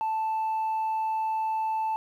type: tone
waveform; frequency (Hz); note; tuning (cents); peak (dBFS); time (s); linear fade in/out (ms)
sine; 880; A5; 0; -23; 0.01-1.96; 0
effects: tanh soft clip ceiling -24 dBFS + 10-bit